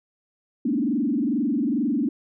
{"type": "tone with frequency modulation", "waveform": "sine", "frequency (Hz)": 262.5, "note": "C4", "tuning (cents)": 6, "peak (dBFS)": -20, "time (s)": [0.65, 2.09], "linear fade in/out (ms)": 5, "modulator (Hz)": 22.3, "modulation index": 2.1, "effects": []}